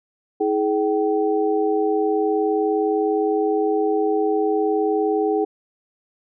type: tone cluster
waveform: sine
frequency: 321.7 / 421.3 / 770 Hz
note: E4 / G#4 / G5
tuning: -42 / +25 / -31 cents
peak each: -23 / -19 / -25 dBFS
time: 0.4-5.45 s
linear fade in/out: 10 ms
effects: none